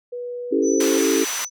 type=tone with pitch glide; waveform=sine; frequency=488 to 520 Hz; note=B4 to C5; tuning=-21 to -11 cents; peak=-27 dBFS; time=0.12-0.99 s; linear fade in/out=10 ms; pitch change=+110 cents; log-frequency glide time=0.64-0.81 s
type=chord; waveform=sine; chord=A dominant seventh; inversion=first; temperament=equal; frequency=277.2 / 329.6 / 392 / 440 Hz; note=C#4 / E4 / G4 / A4; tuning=0 / 0 / 0 / 0 cents; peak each=-22 dBFS; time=0.51-1.25 s; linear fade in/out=20 ms
type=tone; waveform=sine; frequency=5990 Hz; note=F#8; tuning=20 cents sharp; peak=-27 dBFS; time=0.62-1.5 s; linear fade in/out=50 ms
type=band-pass noise; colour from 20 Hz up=pink; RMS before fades=-28 dBFS; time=0.8-1.45 s; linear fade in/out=5 ms; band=1200 to 13000 Hz; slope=12 dB/octave
effects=none